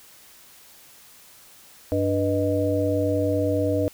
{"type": "harmonic tone with a mistuned harmonic", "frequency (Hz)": 98, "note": "G2", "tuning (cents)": 0, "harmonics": [1, 3, 5, 6], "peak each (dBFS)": [-26, -25, -25, -26], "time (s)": [1.92, 3.88], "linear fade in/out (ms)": 0, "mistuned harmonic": 6, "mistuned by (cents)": 91, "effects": ["white hiss -50 dBFS RMS until 3.93 s"]}